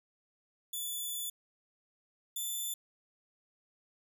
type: tone pair in turn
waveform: 5% pulse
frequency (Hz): 3474 / 3516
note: A7 / A7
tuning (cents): -23 / -2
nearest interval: unison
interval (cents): 21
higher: second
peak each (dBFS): -28 / -27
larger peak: second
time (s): 0.73-1.3 / 2.36-2.74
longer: first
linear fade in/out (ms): 5
effects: none